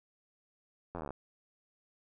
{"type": "slowing click train", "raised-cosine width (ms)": 1, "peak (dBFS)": -26, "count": 13, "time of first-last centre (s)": [0.95, 1.106], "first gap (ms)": 11, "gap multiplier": 1.03, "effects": []}